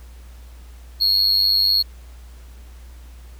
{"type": "tone with amplitude modulation", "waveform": "triangle", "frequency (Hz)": 4304, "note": "C8", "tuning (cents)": 48, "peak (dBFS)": -9, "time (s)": [1, 1.83], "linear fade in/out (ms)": 20, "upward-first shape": "sine", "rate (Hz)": 100, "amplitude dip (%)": 100, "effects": ["added 60 Hz sine -38 dBFS peak until 3.39 s", "pink hiss -52 dBFS RMS until 3.39 s"]}